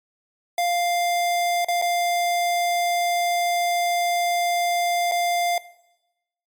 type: tone with dropouts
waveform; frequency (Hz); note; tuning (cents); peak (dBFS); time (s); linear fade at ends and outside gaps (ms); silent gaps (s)
square; 698.5; F5; 0; -20; 0.58-5.58; 2; 1.647-1.684 / 1.816-1.822 / 5.114-5.119
effects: noise-tail reverb RT60 0.9 s tail -18 dB re dry + MP3 96 kbps